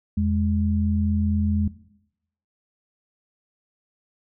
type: tone pair together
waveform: sine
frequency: 83.65 / 208 Hz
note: E2 / G#3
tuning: +26 / +3 cents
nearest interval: octave + major third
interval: 1577 cents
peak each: -22 dBFS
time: 0.17-1.68 s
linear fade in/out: 5 ms
effects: noise-tail reverb RT60 0.8 s tail -17 dB re dry